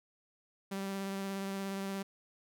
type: tone with vibrato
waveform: sawtooth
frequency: 195.3 Hz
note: G3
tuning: 6 cents flat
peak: -32 dBFS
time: 0.71-2.03 s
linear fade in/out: 10 ms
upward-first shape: sine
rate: 17 Hz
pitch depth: 13 cents each way
effects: none